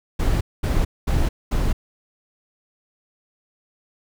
brown noise bursts, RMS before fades -19 dBFS, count 4, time 0.19-1.73 s, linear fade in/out 10 ms, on 220 ms, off 220 ms, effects none

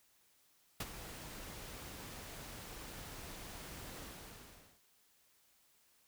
pink noise with ADSR envelope, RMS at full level -37 dBFS, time 0.8-4.81 s, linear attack 6 ms, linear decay 36 ms, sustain -12 dB, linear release 820 ms, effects white hiss -71 dBFS RMS until 6.07 s

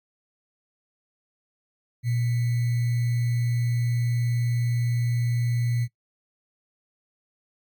sine tone with sample-and-hold, 119.6 Hz, A#2, 45 cents sharp, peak -21 dBFS, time 2.03-5.88 s, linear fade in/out 50 ms, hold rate 2100 Hz, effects noise-tail reverb RT60 0.1 s tail -20 dB re dry + MP3 96 kbps

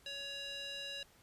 square tone with band-pass filter, 560 Hz, C#5, 18 cents sharp, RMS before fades -44 dBFS, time 0.06-1.03 s, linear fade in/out 2 ms, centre 3500 Hz, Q 3.3, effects pink hiss -65 dBFS RMS until 1.22 s + resampled to 32000 Hz

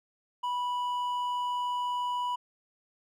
sine tone with hard clipping, 983 Hz, B5, 8 cents flat, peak -30 dBFS, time 0.43-2.36 s, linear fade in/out 10 ms, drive 5 dB, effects none

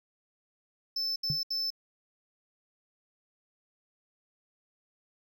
triangle tone bursts, 5274 Hz, E8, in tune, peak -28 dBFS, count 3, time 0.96-1.704 s, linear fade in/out 5 ms, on 200 ms, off 72 ms
sine tone with exponential decay, 145 Hz, D3, 22 cents flat, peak -25 dBFS, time 1.3-1.4 s, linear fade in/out 0 ms, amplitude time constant 21 ms
effects none

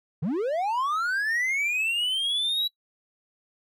triangle linear sweep, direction up, 130 to 3921 Hz, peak -22 dBFS, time 0.22-2.68 s, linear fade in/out 10 ms, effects noise-tail reverb RT60 0.1 s tail -20 dB re dry

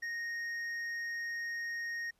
triangle tone with hard clipping, 1862 Hz, A#6, 2 cents flat, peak -37 dBFS, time 0.02-2.11 s, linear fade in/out 10 ms, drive 8 dB, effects pink hiss -75 dBFS RMS until 2.19 s + resampled to 32000 Hz

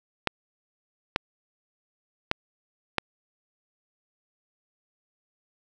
clicks, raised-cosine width 0.3 ms, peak -6 dBFS, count 4, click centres 0.273 / 1.161 / 2.314 / 2.983 s, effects none

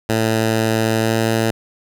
10% pulse tone with pitch glide, 111.7 to 112.54 Hz, A2 to A2, +27 to +40 cents, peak -7 dBFS, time 0.09-1.51 s, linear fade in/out 5 ms, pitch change +13 cents, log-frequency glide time 0.96-1.13 s, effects none

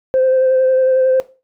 sine tone with vibrato, 520 Hz, C5, 11 cents flat, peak -9 dBFS, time 0.14-1.2 s, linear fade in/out 0 ms, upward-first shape sine, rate 11 Hz, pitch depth 18 cents each way, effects noise-tail reverb RT60 0.3 s tail -17 dB re dry + tanh soft clip ceiling -7 dBFS

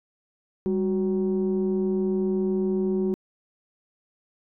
sine tone pair together, 198.48 / 370.8 Hz, G3 / F#4, +22 / +4 cents, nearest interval major seventh, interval 1082 cents, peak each -23 dBFS, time 0.66-3.14 s, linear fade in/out 0 ms, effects tanh soft clip ceiling -17 dBFS

